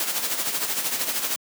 white noise with tremolo, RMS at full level -24 dBFS, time 0-1.36 s, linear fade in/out 0 ms, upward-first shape sine, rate 13 Hz, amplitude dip 55%, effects high-pass 200 Hz 12 dB/octave

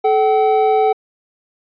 triangle tone pair together, 432.9 / 764 Hz, A4 / G5, -28 / -45 cents, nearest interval minor seventh, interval 983 cents, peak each -12 dBFS, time 0.04-0.93 s, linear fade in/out 10 ms, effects resampled to 11025 Hz

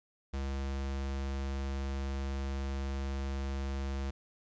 square tone, 68.1 Hz, C#2, 30 cents flat, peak -34 dBFS, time 0.33-4.11 s, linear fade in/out 10 ms, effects resampled to 16000 Hz + 12-bit

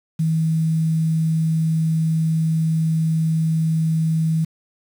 sine tone with quantisation, 160.5 Hz, E3, 46 cents flat, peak -16 dBFS, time 0.19-4.45 s, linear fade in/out 10 ms, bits 7, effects none

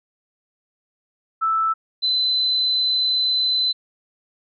sine tone pair in turn, 1318 / 4033 Hz, E6 / B7, -1 / +36 cents, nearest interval octave + perfect fifth, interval 1937 cents, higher second, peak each -17 dBFS, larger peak neither, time 1.41-1.74 / 2.02-3.73 s, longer second, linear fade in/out 20 ms, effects none

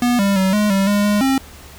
square tone with pitch steps, 243.4 / 198.5 / 189.8 / 209.6 / 194.8 / 204.5 / 206.7 / 267.9 Hz, B3 / G3 / F#3 / G#3 / G3 / G#3 / G#3 / C4, -25 / +22 / +44 / +16 / -11 / -26 / -8 / +41 cents, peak -14 dBFS, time 0.02-1.38 s, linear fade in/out 2 ms, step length 170 ms, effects added 71 Hz sine -41 dBFS peak until 1.78 s + pink hiss -41 dBFS RMS until 1.78 s

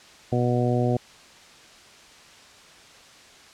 harmonic tone, 122.4 Hz, B2, 15 cents flat, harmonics 1 / 2 / 3 / 4 / 5 / 6, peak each -23 / -26 / -28 / -29 / -30 / -31 dBFS, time 0.32-0.97 s, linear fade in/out 5 ms, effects white hiss -49 dBFS RMS until 3.53 s + low-pass 6000 Hz 12 dB/octave

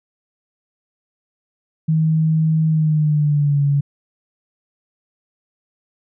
sine tone with pitch glide, 158.6 to 142.12 Hz, D#3 to C#3, +33 to +44 cents, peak -13 dBFS, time 1.88-3.81 s, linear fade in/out 10 ms, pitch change -189 cents, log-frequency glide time 2.68-3.62 s, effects none

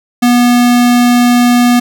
square tone, 243.1 Hz, B3, 27 cents flat, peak -6 dBFS, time 0.22-1.8 s, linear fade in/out 10 ms, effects none

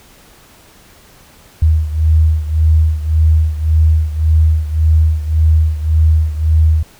sine beating tone pair, 78.3 / 80.1 Hz, D#2 / E2, +11 / -49 cents, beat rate 1.8 Hz, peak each -10 / -14 dBFS, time 1.62-6.83 s, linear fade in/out 5 ms, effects pink hiss -44 dBFS RMS until 6.99 s

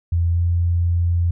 sine tone with pitch glide, 85 to 86.19 Hz, F2 to F2, -46 to -22 cents, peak -15 dBFS, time 0.12-1.31 s, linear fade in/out 5 ms, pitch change +24 cents, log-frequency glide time 0.32-0.39 s, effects none

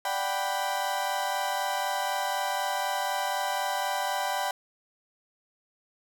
35% pulse chord, G major seventh, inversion second, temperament equal, 587.3 / 740 / 784 / 987.8 Hz, D5 / F#5 / G5 / B5, 0 / 0 / 0 / 0 cents, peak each -34 / -33 / -29 / -31 dBFS, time 0.05-4.51 s, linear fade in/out 2 ms, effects none

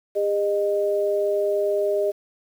sine tone pair together, 404.2 / 614 Hz, G#4 / D#5, -47 / -23 cents, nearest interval perfect fifth, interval 724 cents, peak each -22 dBFS, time 0.15-2.12 s, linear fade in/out 20 ms, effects 8-bit

